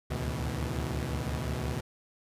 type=tone cluster; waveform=sawtooth; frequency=69.2 / 74.9 / 108.3 / 124.4 / 162.1 Hz; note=C#2 / D2 / A2 / B2 / E3; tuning=-2 / +35 / -27 / +13 / -29 cents; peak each=-33 / -32 / -36 / -32 / -36 dBFS; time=0.1-1.81 s; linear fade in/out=10 ms; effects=resampled to 32000 Hz